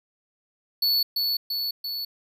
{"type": "tone with echo", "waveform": "square", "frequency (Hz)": 4435, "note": "C#8", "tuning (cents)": 0, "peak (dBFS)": -20, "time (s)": [0.82, 1.03], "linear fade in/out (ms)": 5, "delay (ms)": 340, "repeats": 3, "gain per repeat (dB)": -3, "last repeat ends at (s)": 2.05, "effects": []}